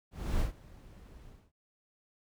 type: noise with ADSR envelope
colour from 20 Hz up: brown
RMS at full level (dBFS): -30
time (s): 0.11-1.52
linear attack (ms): 290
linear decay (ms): 120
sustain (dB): -22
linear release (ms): 240
effects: none